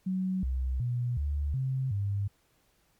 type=tone with pitch steps; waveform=sine; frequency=187 / 64.4 / 121.9 / 72.4 / 131.8 / 100.4 Hz; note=F#3 / C2 / B2 / D2 / C3 / G2; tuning=+19 / -27 / -22 / -24 / +13 / +42 cents; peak=-27 dBFS; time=0.06-2.28 s; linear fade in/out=10 ms; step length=370 ms; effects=pink hiss -69 dBFS RMS until 2.99 s + MP3 96 kbps